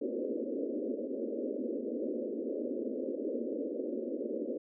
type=band-pass noise; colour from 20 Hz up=pink; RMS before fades=-36 dBFS; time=0.01-4.58 s; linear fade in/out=10 ms; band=230 to 570 Hz; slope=96 dB/octave; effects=none